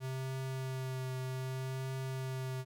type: tone with vibrato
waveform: square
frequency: 130.81 Hz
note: C3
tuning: in tune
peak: -37 dBFS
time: 0-2.65 s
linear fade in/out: 50 ms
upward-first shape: triangle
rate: 0.64 Hz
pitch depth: 19 cents each way
effects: none